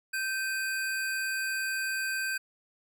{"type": "tone pair together", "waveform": "square", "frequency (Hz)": [1558, 2489], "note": ["G6", "D#7"], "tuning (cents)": [-11, 0], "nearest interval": "minor sixth", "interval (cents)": 811, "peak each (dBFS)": [-31, -38], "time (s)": [0.13, 2.38], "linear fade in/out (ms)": 10, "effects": []}